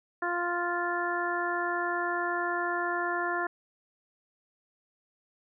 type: harmonic tone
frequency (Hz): 349.2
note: F4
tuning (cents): 0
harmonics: 1 / 2 / 3 / 4 / 5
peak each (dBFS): -34 / -34 / -34 / -34 / -34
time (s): 0.22-3.47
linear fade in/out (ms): 5
effects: none